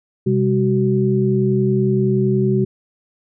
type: tone cluster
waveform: sine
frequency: 129.4 / 200.1 / 376 Hz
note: C3 / G3 / F#4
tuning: -19 / +36 / +28 cents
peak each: -18 dBFS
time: 0.26-2.65 s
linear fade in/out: 10 ms
effects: none

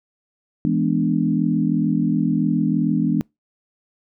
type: chord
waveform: sine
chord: E dominant seventh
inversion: none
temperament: equal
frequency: 164.81 / 207.7 / 246.9 / 293.7 Hz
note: E3 / G#3 / B3 / D4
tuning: 0 / 0 / 0 / 0 cents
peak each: -22 dBFS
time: 0.65-3.21 s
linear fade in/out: 0 ms
effects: noise-tail reverb RT60 0.2 s tail -26 dB re dry

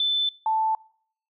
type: tone pair in turn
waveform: sine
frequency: 3520 / 880 Hz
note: A7 / A5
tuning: 0 / 0 cents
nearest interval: 2 octaves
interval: 2400 cents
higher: first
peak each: -20 / -20 dBFS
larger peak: neither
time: 0-0.29 / 0.46-0.75 s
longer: neither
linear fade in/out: 2 ms
effects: noise-tail reverb RT60 0.6 s tail -25 dB re dry

